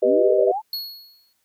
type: chord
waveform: sine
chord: G augmented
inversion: none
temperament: equal with one note detuned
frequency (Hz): 392 / 493.9 / 619.4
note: G4 / B4 / D#5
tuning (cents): 0 / 0 / -8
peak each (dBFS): -19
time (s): 0.02-0.52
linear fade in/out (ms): 10
type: exponential sweep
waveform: sine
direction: up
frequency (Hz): 233.1 to 912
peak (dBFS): -22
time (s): 0.04-0.62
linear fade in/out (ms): 50
type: tone with exponential decay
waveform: square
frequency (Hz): 4341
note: C#8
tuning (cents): -37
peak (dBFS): -24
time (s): 0.73-1.33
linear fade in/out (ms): 2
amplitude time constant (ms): 130
effects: white hiss -69 dBFS RMS until 1.44 s